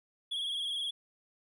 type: tone with vibrato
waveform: triangle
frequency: 3322 Hz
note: G#7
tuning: in tune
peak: -31 dBFS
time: 0.31-0.91 s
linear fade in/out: 10 ms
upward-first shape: sine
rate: 19 Hz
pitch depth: 59 cents each way
effects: none